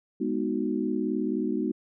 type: chord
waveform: sine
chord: G# minor seventh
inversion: none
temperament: equal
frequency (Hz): 207.7 / 246.9 / 311.1 / 370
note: G#3 / B3 / D#4 / F#4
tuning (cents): 0 / 0 / 0 / 0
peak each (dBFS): -31 / -30 / -30 / -32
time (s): 0.2-1.72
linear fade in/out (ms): 10
effects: none